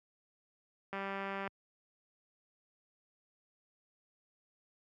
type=click train; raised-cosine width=0.5 ms; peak=-25 dBFS; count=108; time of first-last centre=0.93-1.476 s; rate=196 Hz; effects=high-pass 80 Hz 12 dB/octave